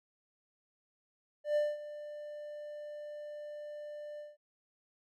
triangle tone with ADSR envelope, 594 Hz, D5, 20 cents sharp, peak -24 dBFS, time 1.44-4.37 s, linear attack 120 ms, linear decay 210 ms, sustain -16 dB, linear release 180 ms, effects none

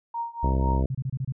sine tone with tremolo, 932.3 Hz, A#5, in tune, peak -25 dBFS, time 0.14-0.83 s, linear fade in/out 5 ms, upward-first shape triangle, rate 4 Hz, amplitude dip 95%
harmonic tone, 65.8 Hz, C2, 10 cents sharp, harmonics 1 / 2 / 3 / 4 / 5 / 6 / 7 / 8 / 9 / 10, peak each -22 / -28 / -32 / -34 / -36 / -38 / -39 / -40 / -41 / -42 dBFS, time 0.43-0.86 s, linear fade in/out 5 ms
sine tone bursts, 131.8 Hz, C3, 13 cents sharp, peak -25 dBFS, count 6, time 0.9-1.323 s, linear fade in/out 5 ms, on 48 ms, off 27 ms
effects none

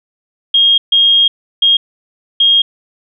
sine tone bursts at uneven times, 3247 Hz, G#7, 40 cents flat, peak -6 dBFS, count 4, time 0.54-0.78 / 0.92-1.28 / 1.62-1.77 / 2.4-2.62 s, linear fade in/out 5 ms, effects none

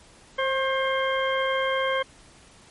harmonic tone with a mistuned harmonic, 530 Hz, C5, 22 cents sharp, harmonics 1 / 2 / 3 / 4 / 6, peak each -25 / -28 / -30 / -31 / -33 dBFS, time 0.38-2.03 s, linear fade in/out 10 ms, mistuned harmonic 2, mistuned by +24 cents, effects pink hiss -52 dBFS RMS until 2.7 s + MP3 48 kbps

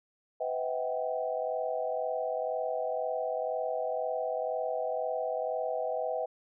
sine tone cluster, 503 / 641 / 740 / 782 Hz, B4 / E5 / F#5 / G5, +32 / -49 / 0 / -4 cents, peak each -34 / -33 / -39 / -38 dBFS, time 0.4-6.26 s, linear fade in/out 10 ms, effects none

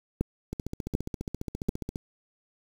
two click trains, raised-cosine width 3 ms, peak -12 / -20 dBFS, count 3 / 22, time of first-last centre 0.21-1.691 / 0.53-1.959 s, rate 1.35 / 14.7 Hz, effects 7-bit

